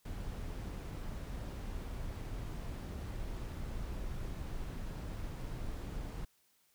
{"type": "noise", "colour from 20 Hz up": "brown", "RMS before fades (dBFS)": -41, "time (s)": [0.05, 6.25], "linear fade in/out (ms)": 5, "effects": ["white hiss -72 dBFS RMS until 6.74 s"]}